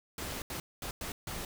pink noise bursts at uneven times, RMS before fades -39 dBFS, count 5, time 0.18-0.42 / 0.5-0.6 / 0.82-0.91 / 1.01-1.12 / 1.27-1.45 s, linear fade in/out 2 ms, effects none

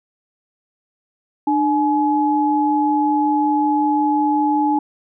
sine tone pair together, 299.1 / 847 Hz, D4 / G#5, +32 / +34 cents, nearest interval octave + tritone, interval 1802 cents, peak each -17 / -17 dBFS, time 1.47-4.79 s, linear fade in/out 5 ms, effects none

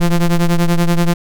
square ring-modulated tone, 86.7 Hz, F2, 12 cents flat, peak -8 dBFS, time 0-1.14 s, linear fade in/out 10 ms, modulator 81.5 Hz, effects none

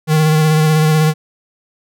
square tone with vibrato, 155.56 Hz, D#3, in tune, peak -10 dBFS, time 0.07-1.14 s, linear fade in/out 50 ms, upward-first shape sine, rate 16 Hz, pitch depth 25 cents each way, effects none

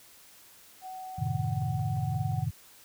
sine tone, 749 Hz, F#5, 21 cents sharp, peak -38 dBFS, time 0.81-2.46 s, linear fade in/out 50 ms
sine chord, F# diminished seventh, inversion none, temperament equal with one note detuned, 92.5 / 110 / 132.41 / 155.56 Hz, F#2 / A2 / C3 / Eb3, 0 / 0 / +21 / 0 cents, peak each -36 / -32 / -32 / -34 dBFS, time 1.18-2.51 s, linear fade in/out 10 ms
click train, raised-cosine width 1 ms, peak -40 dBFS, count 7, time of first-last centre 1.27-2.321 s, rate 5.71 Hz
effects white hiss -55 dBFS RMS until 2.84 s

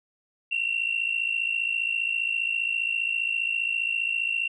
sine tone pair together, 2711 / 2766 Hz, E7 / F7, +48 / -17 cents, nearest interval unison, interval 35 cents, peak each -26 / -27 dBFS, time 0.51-4.48 s, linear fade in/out 10 ms, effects tanh soft clip ceiling -16 dBFS

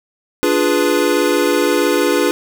square chord, D diminished seventh, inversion none, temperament equal, 293.7 / 349.2 / 415.3 / 493.9 Hz, D4 / F4 / Ab4 / Cb5, 0 / 0 / 0 / 0 cents, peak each -19 dBFS, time 0.43-2.31 s, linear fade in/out 0 ms, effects none

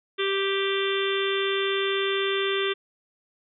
harmonic tone, 392 Hz, G4, in tune, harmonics 1 / 3 / 4 / 5 / 6 / 7 / 8 / 9, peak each -25 / -33 / -34 / -34 / -36 / -35 / -34 / -32 dBFS, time 0.18-2.74 s, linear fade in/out 20 ms, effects none

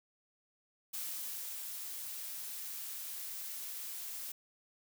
blue noise with ADSR envelope, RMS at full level -40 dBFS, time 0.93-4.32 s, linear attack 12 ms, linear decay 640 ms, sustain -3 dB, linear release 5 ms, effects none

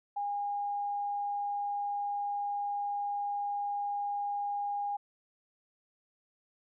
sine tone, 814 Hz, G#5, 35 cents flat, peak -31 dBFS, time 0.16-4.97 s, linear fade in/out 10 ms, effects none

